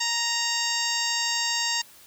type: harmonic tone with a mistuned harmonic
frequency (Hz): 932.3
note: A#5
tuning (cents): 0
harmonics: 1 / 2 / 3 / 4 / 5 / 6 / 7 / 8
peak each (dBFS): -33 / -31 / -32 / -33 / -30 / -33 / -34 / -32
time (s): 0-1.82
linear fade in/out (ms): 10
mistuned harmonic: 6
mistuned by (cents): -38
effects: white hiss -51 dBFS RMS until 2.06 s